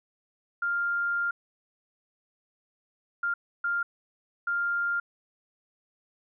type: tone bursts at uneven times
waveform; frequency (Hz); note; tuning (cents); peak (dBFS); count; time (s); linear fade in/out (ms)
sine; 1399; F6; +3; -25; 4; 0.62-1.31 / 3.23-3.34 / 3.64-3.83 / 4.47-5; 5
effects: none